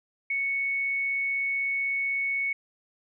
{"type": "tone", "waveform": "sine", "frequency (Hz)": 2216, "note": "C#7", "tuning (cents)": -1, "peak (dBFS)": -25, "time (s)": [0.3, 2.53], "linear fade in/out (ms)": 5, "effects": []}